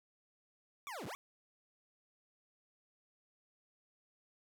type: linear two-way sweep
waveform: 25% pulse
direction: down then up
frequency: 1198 to 82.41 to 1198 Hz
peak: -39 dBFS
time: 0.87-1.15 s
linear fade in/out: 0 ms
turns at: 1.06 s
effects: none